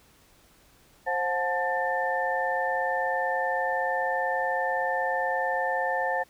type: tone cluster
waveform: sine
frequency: 528 / 723 / 872 / 1788 Hz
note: C5 / F#5 / A5 / A6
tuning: +16 / -40 / -16 / +27 cents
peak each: -30 dBFS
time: 1.06-6.24 s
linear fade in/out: 20 ms
effects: pink hiss -59 dBFS RMS until 6.29 s